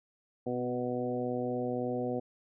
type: harmonic tone with a mistuned harmonic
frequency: 123.47 Hz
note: B2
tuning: in tune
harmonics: 1 / 2 / 3 / 4 / 5 / 6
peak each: -41 / -35 / -38 / -35 / -41 / -41 dBFS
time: 0.46-2.2 s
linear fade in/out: 10 ms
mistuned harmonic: 2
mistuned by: +16 cents
effects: none